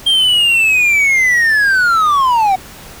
triangle linear sweep, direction down, 3202 to 740 Hz, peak -7 dBFS, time 0.06-2.56 s, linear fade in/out 10 ms, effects pink hiss -35 dBFS RMS until 3 s

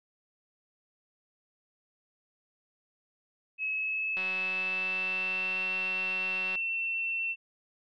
sine tone with pitch glide, 2573 to 2696 Hz, E7 to E7, -43 to +38 cents, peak -29 dBFS, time 3.58-7.36 s, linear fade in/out 50 ms, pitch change +81 cents, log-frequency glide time 3.71-5.66 s
click train, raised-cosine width 0.3 ms, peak -25 dBFS, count 447, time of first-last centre 4.17-6.555 s, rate 187 Hz
effects none

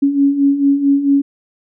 sine beating tone pair, 276.4 / 280.9 Hz, C#4 / C#4, -5 / +23 cents, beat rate 4.5 Hz, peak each -17 / -11 dBFS, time 0.02-1.22 s, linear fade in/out 10 ms, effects none

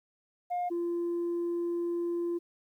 sine tone pair in turn, 711 / 344.2 Hz, F5 / F4, +31 / -25 cents, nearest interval octave + minor second, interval 1256 cents, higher first, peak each -27 dBFS, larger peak neither, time 0.5-0.7 / 0.7-2.39 s, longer second, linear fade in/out 20 ms, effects tanh soft clip ceiling -27 dBFS + 11-bit

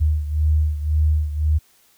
sine beating tone pair, 76.1 / 78 Hz, D#2 / D#2, -38 / +5 cents, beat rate 1.9 Hz, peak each -17 / -22 dBFS, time 0-1.59 s, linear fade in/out 20 ms, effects white hiss -57 dBFS RMS until 1.97 s

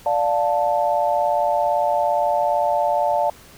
sine chord, D minor, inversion none, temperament just, 587.3 / 704.8 / 881 Hz, D5 / F5 / A5, 0 / +16 / +2 cents, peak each -21 dBFS, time 0.06-3.3 s, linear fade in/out 2 ms, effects pink hiss -46 dBFS RMS until 3.57 s

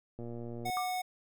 click train, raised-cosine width 2 ms, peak -30 dBFS, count 61, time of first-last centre 0.19-0.698 s, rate 118 Hz
square tone, 734 Hz, F#5, 14 cents flat, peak -33 dBFS, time 0.65-1.02 s, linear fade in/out 10 ms
sine tone with exponential decay, 1182 Hz, D6, 11 cents sharp, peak -31 dBFS, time 0.77-1.02 s, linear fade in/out 0 ms, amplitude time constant 54 ms
effects none

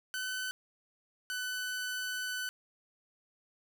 sawtooth tone pair in turn, 1512 / 1500.7 Hz, F#6 / F#6, +37 / +24 cents, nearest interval unison, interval 13 cents, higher first, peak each -31 / -31 dBFS, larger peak neither, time 0.14-0.51 / 1.3-2.49 s, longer second, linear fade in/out 0 ms, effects none

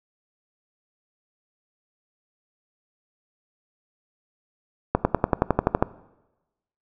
accelerating click train, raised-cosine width 1 ms, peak -3 dBFS, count 11, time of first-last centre 4.95-5.825 s, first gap 100 ms, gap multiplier 0.97, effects noise-tail reverb RT60 1.0 s tail -19 dB re dry

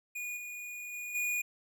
square tone with level steps, 2449 Hz, D#7, 28 cents flat, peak -37 / -41 / -39 / -31 dBFS, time 0.15-1.42 s, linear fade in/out 10 ms, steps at 0.36 / 0.92 / 1.14 s, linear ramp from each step 20 ms, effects none

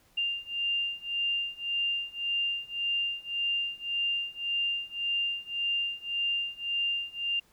sine beating tone pair, 2794 / 2795.8 Hz, F7 / F7, 0 / +1 cents, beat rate 1.8 Hz, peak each -32 / -31 dBFS, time 0.17-7.4 s, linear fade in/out 10 ms, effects pink hiss -64 dBFS RMS until 7.52 s

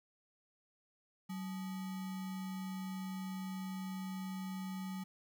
sine tone with sample-and-hold, 188.4 Hz, F#3, 32 cents sharp, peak -39 dBFS, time 1.29-5.04 s, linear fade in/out 10 ms, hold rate 1050 Hz, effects none

